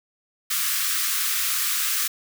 white high-pass noise, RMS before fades -24 dBFS, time 0.5-2.08 s, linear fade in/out 10 ms, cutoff 1100 Hz, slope 96 dB/octave, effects none

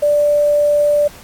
sine tone with quantisation, 587.3 Hz, D5, in tune, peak -10 dBFS, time 0.02-1.08 s, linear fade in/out 10 ms, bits 6, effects pink hiss -40 dBFS RMS until 1.23 s + AAC 64 kbps

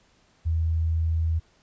sine tone, 81.3 Hz, E2, 23 cents flat, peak -21 dBFS, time 0.45-1.4 s, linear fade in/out 20 ms, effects pink hiss -62 dBFS RMS until 1.62 s + resampled to 16000 Hz

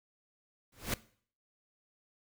pink noise with exponential growth, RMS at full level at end -29 dBFS, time 0.72-0.94 s, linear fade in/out 5 ms, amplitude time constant 47 ms, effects noise-tail reverb RT60 0.5 s tail -19 dB re dry

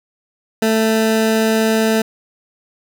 20% pulse tone, 221.2 Hz, A3, 9 cents sharp, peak -8 dBFS, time 0.62-2.02 s, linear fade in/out 5 ms, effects none

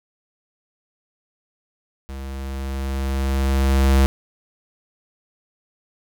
square tone with level ramp, 67.3 Hz, C2, 49 cents sharp, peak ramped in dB -31 to -12 dBFS, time 2.09-4.06 s, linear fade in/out 0 ms, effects none

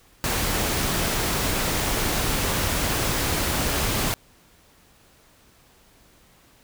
pink noise, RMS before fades -24 dBFS, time 0.24-4.14 s, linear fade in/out 0 ms, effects pink hiss -56 dBFS RMS until 6.63 s

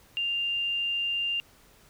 sine tone, 2794 Hz, F7, in tune, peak -26 dBFS, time 0.17-1.4 s, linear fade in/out 0 ms, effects pink hiss -58 dBFS RMS until 1.89 s

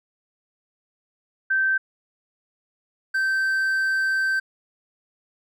sine / triangle tone pair in turn, 1554 / 1554 Hz, G6 / G6, -16 / -16 cents, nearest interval unison, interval 0 cents, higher neither, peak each -18 dBFS, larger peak neither, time 1.5-1.78 / 3.14-4.4 s, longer second, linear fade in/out 10 ms, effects none

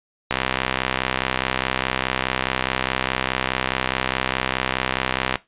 click train, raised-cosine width 0.3 ms, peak -3 dBFS, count 328, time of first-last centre 0.31-5.356 s, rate 64.8 Hz, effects noise-tail reverb RT60 0.2 s tail -18 dB re dry + resampled to 8000 Hz

